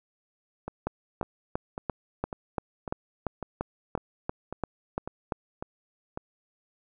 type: two click trains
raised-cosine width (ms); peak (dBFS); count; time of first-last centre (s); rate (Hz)
1; -20 / -14; 11 / 14; 0.68-6.175 / 0.87-5.322; 1.82 / 2.92
effects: none